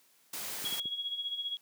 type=noise; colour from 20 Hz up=white; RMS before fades=-39 dBFS; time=0.33-0.8 s; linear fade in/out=5 ms
type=clicks; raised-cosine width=3 ms; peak=-33 dBFS; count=3; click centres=0.643 / 0.726 / 0.856 s
type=tone with tremolo; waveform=sine; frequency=3322 Hz; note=G#7; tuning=in tune; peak=-31 dBFS; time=0.65-1.57 s; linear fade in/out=0 ms; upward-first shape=sine; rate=15 Hz; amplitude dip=65%
effects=white hiss -66 dBFS RMS until 1.61 s + high-pass 150 Hz 12 dB/octave